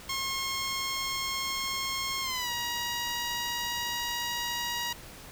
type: tone with pitch glide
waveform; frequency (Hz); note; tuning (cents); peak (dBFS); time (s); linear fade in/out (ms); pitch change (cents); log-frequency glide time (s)
10% pulse; 1077 to 954; C6 to A#5; +50 to +40; -22; 0.09-4.93; 5; -210; 2.21-2.51
effects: pink hiss -47 dBFS RMS until 5.31 s